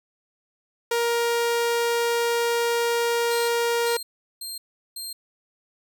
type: tone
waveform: sawtooth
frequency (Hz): 470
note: A#4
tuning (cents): +14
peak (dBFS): -17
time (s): 0.91-3.97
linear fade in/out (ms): 5
type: tone bursts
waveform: 20% pulse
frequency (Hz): 4186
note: C8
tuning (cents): 0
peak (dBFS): -26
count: 4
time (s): 3.31-5.13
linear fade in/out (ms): 5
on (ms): 170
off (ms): 380
effects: none